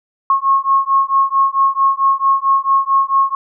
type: beating tone pair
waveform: sine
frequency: 1086 / 1090.5 Hz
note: C#6 / C#6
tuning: -36 / -29 cents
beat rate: 4.5 Hz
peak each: -14 dBFS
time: 0.3-3.35 s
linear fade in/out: 2 ms
effects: none